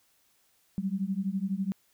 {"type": "beating tone pair", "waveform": "sine", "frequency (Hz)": [187.4, 199.4], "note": ["F#3", "G3"], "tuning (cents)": [22, 30], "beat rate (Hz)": 12, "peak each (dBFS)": -31, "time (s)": [0.78, 1.72], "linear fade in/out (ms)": 0, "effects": ["white hiss -68 dBFS RMS until 1.93 s"]}